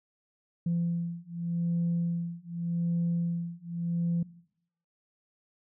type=beating tone pair; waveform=sine; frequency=170 / 170.85 Hz; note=F3 / F3; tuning=-46 / -38 cents; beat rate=0.85 Hz; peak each=-30 dBFS; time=0.66-4.23 s; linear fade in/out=5 ms; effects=noise-tail reverb RT60 0.7 s tail -20 dB re dry + tanh soft clip ceiling -22 dBFS